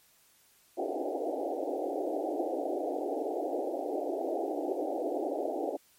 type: band-pass noise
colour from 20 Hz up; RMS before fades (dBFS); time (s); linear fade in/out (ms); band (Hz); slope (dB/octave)
pink; -33; 0.77-5.77; 10; 280 to 790; 96
effects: white hiss -64 dBFS RMS until 5.98 s + MP3 64 kbps